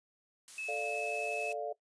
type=noise; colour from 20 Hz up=blue; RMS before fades=-47 dBFS; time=0.48-1.53 s; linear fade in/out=0 ms
type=tone; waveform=sine; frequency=2597 Hz; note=E7; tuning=26 cents flat; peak=-37 dBFS; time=0.58-1.52 s; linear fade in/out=2 ms
type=chord; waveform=sine; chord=D minor; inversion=second; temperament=equal; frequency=440 / 587.3 / 698.5 Hz; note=A4 / D5 / F5; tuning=0 / 0 / 0 cents; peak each=-39 dBFS; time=0.68-1.73 s; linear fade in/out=10 ms
effects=noise-tail reverb RT60 0.1 s tail -19 dB re dry + resampled to 22050 Hz